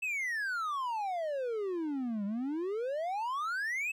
triangle exponential two-way sweep, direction down then up, 2656 to 196 to 2656 Hz, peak -30 dBFS, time 0.02-3.92 s, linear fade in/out 10 ms, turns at 2.25 s, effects none

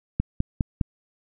click train, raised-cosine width 5 ms, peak -9 dBFS, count 4, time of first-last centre 0.2-0.812 s, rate 4.9 Hz, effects none

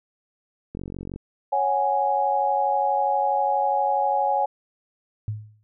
click train, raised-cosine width 3 ms, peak -21 dBFS, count 20, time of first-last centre 0.75-1.16 s, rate 46.3 Hz
sine chord, C# suspended fourth, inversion none, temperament just, 554.4 / 739.2 / 831.5 Hz, C#5 / F#5 / G#5, 0 / -2 / +2 cents, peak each -26 / -26 / -21 dBFS, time 1.52-4.46 s, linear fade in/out 10 ms
sine tone with exponential decay, 106.8 Hz, G#2, 49 cents sharp, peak -22 dBFS, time 5.28-5.63 s, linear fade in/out 0 ms, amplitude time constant 75 ms
effects none

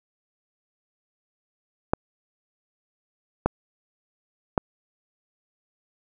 clicks, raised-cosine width 1 ms, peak -5 dBFS, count 3, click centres 1.935 / 3.46 / 4.578 s, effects none

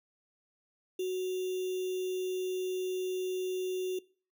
sine tone with sample-and-hold, 370 Hz, F#4, in tune, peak -30 dBFS, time 0.99-3.99 s, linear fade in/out 5 ms, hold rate 3150 Hz, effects noise-tail reverb RT60 0.4 s tail -22 dB re dry

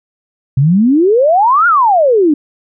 sine exponential two-way sweep, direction up then down, 126.9 to 1457 to 281.7 Hz, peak -6 dBFS, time 0.57-2.34 s, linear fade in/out 5 ms, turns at 1.67 s, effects none

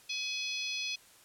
harmonic tone with a mistuned harmonic, 845 Hz, G#5, 30 cents sharp, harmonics 3 / 4 / 5 / 6 / 7, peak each -37 / -39 / -41 / -43 / -44 dBFS, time 0.09-0.96 s, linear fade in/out 10 ms, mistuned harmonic 6, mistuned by -19 cents, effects white hiss -59 dBFS RMS until 1.24 s + low-pass 12000 Hz 12 dB/octave

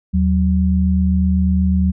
sine tone pair together, 78.41 / 186.5 Hz, D#2 / F#3, +14 / +14 cents, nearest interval octave + minor third, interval 1500 cents, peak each -15 dBFS, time 0.13-1.92 s, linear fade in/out 20 ms, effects none

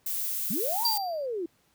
violet noise, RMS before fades -31 dBFS, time 0.06-0.98 s, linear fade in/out 5 ms
sine linear two-way sweep, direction up then down, 161.5 to 958 to 319.3 Hz, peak -29 dBFS, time 0.5-1.46 s, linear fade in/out 5 ms, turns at 0.84 s
square tone with exponential decay, 4697 Hz, D8, 1 cent flat, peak -22 dBFS, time 0.85-1.26 s, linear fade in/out 2 ms, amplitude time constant 88 ms
effects pink hiss -67 dBFS RMS until 1.74 s + high-pass 60 Hz 12 dB/octave

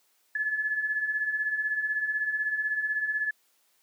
sine beating tone pair, 1705 / 1721 Hz, G#6 / A6, +45 / -39 cents, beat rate 16 Hz, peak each -34 / -27 dBFS, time 0.35-3.31 s, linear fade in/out 5 ms, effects white hiss -68 dBFS RMS until 3.82 s + high-pass 300 Hz 12 dB/octave

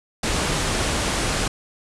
pink low-pass noise, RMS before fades -23 dBFS, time 0.23-1.48 s, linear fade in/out 5 ms, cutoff 10000 Hz, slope 48 dB/octave, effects none

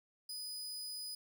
sawtooth tone, 4978 Hz, D#8, in tune, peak -39 dBFS, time 0.29-1.15 s, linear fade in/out 5 ms, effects none

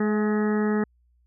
harmonic tone with a mistuned harmonic, 211.4 Hz, G#3, 31 cents sharp, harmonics 1 / 2 / 3 / 4 / 5 / 6 / 7 / 8 / 9, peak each -22 / -26 / -41 / -36 / -45 / -36 / -43 / -38 / -39 dBFS, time 0-0.84 s, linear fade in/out 5 ms, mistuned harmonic 3, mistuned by +47 cents, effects added 60 Hz sine -60 dBFS peak until 1.26 s

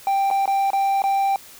triangle tone with dropouts, 786 Hz, G5, 4 cents sharp, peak -15 dBFS, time 0.07-1.36 s, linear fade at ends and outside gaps 1 ms, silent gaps 0.303-0.311 / 0.457-0.477 / 0.704-0.732 / 1.02-1.039 s, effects white hiss -44 dBFS RMS until 1.59 s

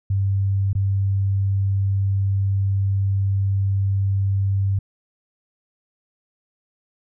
sine tone with dropouts, 98 Hz, G2, in tune, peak -17 dBFS, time 0.1-4.79 s, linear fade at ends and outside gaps 5 ms, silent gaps 0.731-0.751 s, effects none

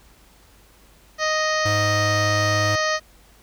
harmonic tone, 622.3 Hz, D#5, in tune, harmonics 1 / 2 / 3 / 4 / 5 / 6 / 7 / 8 / 9 / 10, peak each -24 / -25 / -24 / -35 / -35 / -39 / -31 / -35 / -35 / -34 dBFS, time 1.18-3 s, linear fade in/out 50 ms
square tone, 103.83 Hz, G#2, in tune, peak -23 dBFS, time 1.65-2.76 s, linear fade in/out 10 ms
effects added 50 Hz sine -54 dBFS peak until 3.42 s + pink hiss -54 dBFS RMS until 3.42 s

